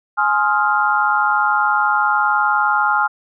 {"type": "chord", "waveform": "sine", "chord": "F minor seventh", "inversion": "first", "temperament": "just", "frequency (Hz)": [838.1, 1047.7, 1257.2, 1396.9], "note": ["Ab5", "C6", "Eb6", "F6"], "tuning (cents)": [16, 2, 18, 0], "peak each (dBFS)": [-18, -22, -21, -17], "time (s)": [0.17, 3.08], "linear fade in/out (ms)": 20, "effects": []}